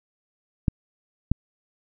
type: clicks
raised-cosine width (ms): 5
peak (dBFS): -7 / -7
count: 2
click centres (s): 0.682 / 1.316
effects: none